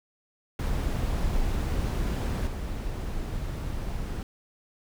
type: noise with level steps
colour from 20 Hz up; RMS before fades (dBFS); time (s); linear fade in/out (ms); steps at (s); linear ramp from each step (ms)
brown; -27 / -32; 0.59-4.23; 2; 2.47; 2
effects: none